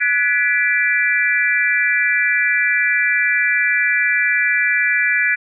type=chord; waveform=sine; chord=G# half-diminished seventh; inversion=third; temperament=equal with one note detuned; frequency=1480 / 1700 / 1975.5 / 2349 Hz; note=F#6 / G#6 / B6 / D7; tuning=0 / +40 / 0 / 0 cents; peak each=-22 / -18 / -19 / -19 dBFS; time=0-5.36 s; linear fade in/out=20 ms; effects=none